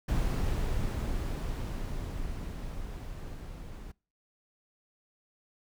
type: noise with level ramp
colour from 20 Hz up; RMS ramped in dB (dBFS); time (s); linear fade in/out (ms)
brown; -28 to -43; 0.08-3.92; 10
effects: noise-tail reverb RT60 0.4 s tail -26 dB re dry